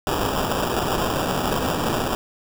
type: noise with sample-and-hold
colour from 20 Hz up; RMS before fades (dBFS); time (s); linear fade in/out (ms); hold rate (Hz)
violet; -23; 0.07-2.15; 0; 2100
effects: none